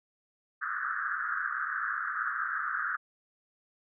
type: band-pass noise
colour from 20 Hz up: white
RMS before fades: -33 dBFS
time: 0.61-2.97 s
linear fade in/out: 20 ms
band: 1200 to 1700 Hz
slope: 96 dB/octave
effects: none